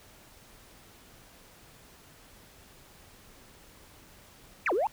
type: exponential two-way sweep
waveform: sine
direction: down then up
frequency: 2705 to 329.6 to 946 Hz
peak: -23 dBFS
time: 4.66-4.87 s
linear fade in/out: 2 ms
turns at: 4.73 s
effects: tanh soft clip ceiling -21 dBFS + pink hiss -55 dBFS RMS until 4.92 s